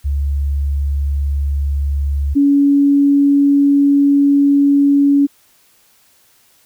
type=tone pair in turn; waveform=sine; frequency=70.6 / 282.4 Hz; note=C#2 / C#4; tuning=+32 / +32 cents; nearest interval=2 octaves; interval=2400 cents; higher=second; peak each=-14 / -8 dBFS; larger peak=second; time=0.04-2.35 / 2.35-5.27 s; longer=second; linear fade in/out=20 ms; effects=white hiss -53 dBFS RMS until 6.65 s